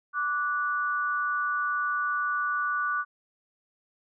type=tone pair together; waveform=sine; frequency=1166.9 / 1471 Hz; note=D6 / F#6; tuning=-11 / -11 cents; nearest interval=major third; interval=400 cents; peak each=-28 dBFS; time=0.13-3.05 s; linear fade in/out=50 ms; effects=none